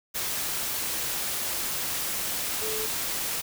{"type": "tone in noise", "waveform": "sine", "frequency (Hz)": 435, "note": "A4", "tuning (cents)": -20, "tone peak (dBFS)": -33, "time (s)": [2.61, 2.87], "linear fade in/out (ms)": 20, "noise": "white", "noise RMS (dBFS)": -30, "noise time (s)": [0.14, 3.42], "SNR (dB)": -6, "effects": []}